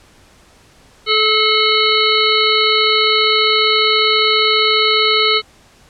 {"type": "harmonic tone", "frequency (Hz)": 432.6, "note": "A4", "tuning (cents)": -29, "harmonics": [1, 3, 5, 7, 9, 10], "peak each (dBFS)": [-18, -18, -18, -18, -18, -18], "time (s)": [1.06, 5.42], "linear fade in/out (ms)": 50, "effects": ["pink hiss -48 dBFS RMS until 5.89 s", "low-pass 9000 Hz 12 dB/octave"]}